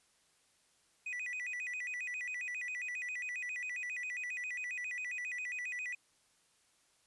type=tone with vibrato; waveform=triangle; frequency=2217 Hz; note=C#7; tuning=in tune; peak=-36 dBFS; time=1.06-5.95 s; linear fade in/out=5 ms; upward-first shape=square; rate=7.4 Hz; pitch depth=210 cents each way; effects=white hiss -71 dBFS RMS until 7.06 s + resampled to 24000 Hz